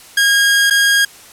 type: tone with dropouts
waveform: sawtooth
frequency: 1630 Hz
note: G#6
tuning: 33 cents flat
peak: -6 dBFS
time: 0.17-1.05 s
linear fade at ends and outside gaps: 5 ms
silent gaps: 0.7-0.707 s
effects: white hiss -40 dBFS RMS until 1.32 s + low-pass 12000 Hz 12 dB/octave